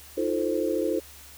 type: chord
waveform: sine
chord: F dominant seventh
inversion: third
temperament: equal with one note detuned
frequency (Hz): 315.8 / 349.2 / 440 / 523.3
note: Eb4 / F4 / A4 / C5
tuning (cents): +26 / 0 / 0 / 0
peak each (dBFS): -29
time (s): 0.17-1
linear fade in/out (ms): 10
effects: added 72 Hz sine -52 dBFS peak until 1.37 s + white hiss -48 dBFS RMS until 1.37 s